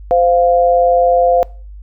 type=tone pair together; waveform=sine; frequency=517.6 / 698.5 Hz; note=C5 / F5; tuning=-19 / 0 cents; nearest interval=perfect fourth; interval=519 cents; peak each=-11 dBFS; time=0.11-1.43 s; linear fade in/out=0 ms; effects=noise-tail reverb RT60 0.4 s tail -23 dB re dry + added 50 Hz sine -30 dBFS peak until 1.82 s